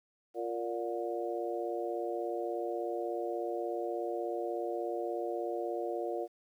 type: harmonic tone with a mistuned harmonic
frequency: 116.54 Hz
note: A#2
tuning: in tune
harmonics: 3 / 4 / 5 / 6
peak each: -37 / -38 / -39 / -40 dBFS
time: 0.34-6.28 s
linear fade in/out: 50 ms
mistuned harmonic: 6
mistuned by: +49 cents
effects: 11-bit